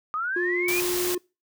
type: linear sweep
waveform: sine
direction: up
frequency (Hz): 1206 to 2489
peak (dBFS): -25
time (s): 0.14-0.8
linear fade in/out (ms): 0
type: tone with pitch glide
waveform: triangle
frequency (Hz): 355.1 to 357.2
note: F4 to F4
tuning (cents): +29 to +39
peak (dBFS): -23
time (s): 0.36-1.18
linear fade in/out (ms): 5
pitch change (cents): +10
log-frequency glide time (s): 0.59-0.95
type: noise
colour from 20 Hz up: white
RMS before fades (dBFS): -29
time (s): 0.68-1.15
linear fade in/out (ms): 5
effects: noise-tail reverb RT60 0.3 s tail -26 dB re dry